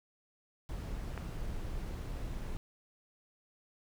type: noise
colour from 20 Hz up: brown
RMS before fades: -39 dBFS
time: 0.69-2.57 s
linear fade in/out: 0 ms
type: click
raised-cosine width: 0.5 ms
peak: -26 dBFS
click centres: 1.177 s
effects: none